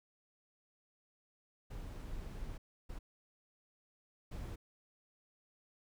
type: noise bursts at uneven times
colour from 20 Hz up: brown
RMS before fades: -44 dBFS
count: 3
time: 1.7-2.58 / 2.89-2.99 / 4.31-4.56 s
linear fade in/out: 10 ms
effects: none